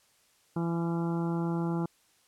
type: harmonic tone with a mistuned harmonic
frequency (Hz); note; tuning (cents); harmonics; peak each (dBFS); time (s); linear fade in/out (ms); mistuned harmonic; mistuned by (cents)
168.3; E3; +36; 1 / 2 / 3 / 4 / 5 / 6 / 7 / 8; -29 / -33 / -44 / -46 / -41 / -46 / -48 / -47; 0.56-1.86; 5; 8; +34
effects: white hiss -66 dBFS RMS until 2.27 s + low-pass 11000 Hz 12 dB/octave